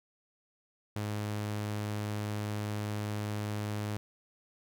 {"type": "tone", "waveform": "sawtooth", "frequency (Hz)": 105, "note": "G#2", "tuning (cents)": 19, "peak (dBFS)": -29, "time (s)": [0.96, 3.97], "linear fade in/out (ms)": 0, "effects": []}